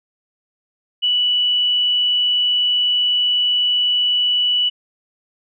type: tone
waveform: sine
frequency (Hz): 2956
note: F#7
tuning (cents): -2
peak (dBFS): -14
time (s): 1.02-4.7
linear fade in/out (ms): 20
effects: none